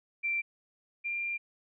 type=tone pair in turn; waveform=sine; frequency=2353 / 2386 Hz; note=D7 / D7; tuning=+3 / +27 cents; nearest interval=unison; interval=24 cents; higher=second; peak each=-28 / -31 dBFS; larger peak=first; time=0.23-0.42 / 1.04-1.38 s; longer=second; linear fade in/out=20 ms; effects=none